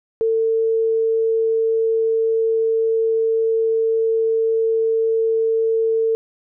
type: tone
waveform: sine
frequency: 449.1 Hz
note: A4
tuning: 35 cents sharp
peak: -15 dBFS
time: 0.21-6.15 s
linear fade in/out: 0 ms
effects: none